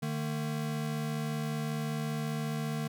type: tone pair together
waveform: square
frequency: 151.39 / 226.2 Hz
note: D#3 / A3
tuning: -47 / +48 cents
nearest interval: perfect fifth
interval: 695 cents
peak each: -34 / -37 dBFS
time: 0.02-2.88 s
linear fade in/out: 10 ms
effects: none